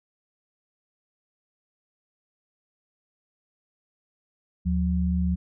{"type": "tone pair together", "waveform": "sine", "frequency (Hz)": [75.74, 180], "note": ["D#2", "F#3"], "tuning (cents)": [-46, -47], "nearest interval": "octave + minor third", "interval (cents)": 1499, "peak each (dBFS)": -24, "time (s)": [4.65, 5.36], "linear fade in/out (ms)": 20, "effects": []}